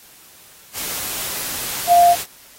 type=tone in noise; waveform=sine; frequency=698.5 Hz; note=F5; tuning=in tune; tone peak=-8 dBFS; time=1.87-2.16 s; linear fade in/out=50 ms; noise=white; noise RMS=-26 dBFS; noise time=0.73-2.26 s; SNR=+15 dB; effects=white hiss -46 dBFS RMS until 2.58 s + AAC 48 kbps